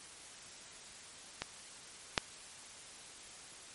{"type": "clicks", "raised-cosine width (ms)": 0.2, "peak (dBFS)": [-18, -9], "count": 2, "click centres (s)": [1.42, 2.178], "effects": ["white hiss -52 dBFS RMS until 3.74 s", "MP3 48 kbps"]}